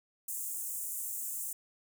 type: high-pass noise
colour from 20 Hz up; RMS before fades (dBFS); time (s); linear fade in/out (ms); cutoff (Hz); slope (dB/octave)
pink; -38; 0.28-1.53; 5; 7200; 48
effects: none